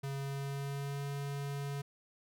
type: tone with pitch glide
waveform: square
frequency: 138 to 140.98 Hz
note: C#3 to C#3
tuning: -7 to +30 cents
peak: -37 dBFS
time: 0.03-1.82 s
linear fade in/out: 10 ms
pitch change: +37 cents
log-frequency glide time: 0.14-1.04 s
effects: none